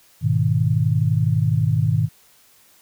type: chord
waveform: sine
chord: G# minor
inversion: none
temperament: equal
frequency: 103.83 / 123.47 / 155.56 Hz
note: G#2 / B2 / D#3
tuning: 0 / 0 / 0 cents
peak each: -20 dBFS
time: 0.21-2.09 s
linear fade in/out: 50 ms
effects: white hiss -54 dBFS RMS until 2.81 s